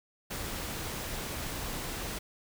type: noise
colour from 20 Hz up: pink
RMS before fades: -37 dBFS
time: 0.3-2.19 s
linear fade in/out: 10 ms
effects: none